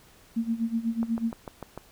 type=tone with tremolo; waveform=sine; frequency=228.7 Hz; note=A#3; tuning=33 cents flat; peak=-22 dBFS; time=0.36-1.32 s; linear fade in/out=10 ms; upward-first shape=sine; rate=8.1 Hz; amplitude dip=85%
type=click train; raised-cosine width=1 ms; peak=-22 dBFS; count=6; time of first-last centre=1.03-1.776 s; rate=6.7 Hz
effects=pink hiss -56 dBFS RMS until 1.91 s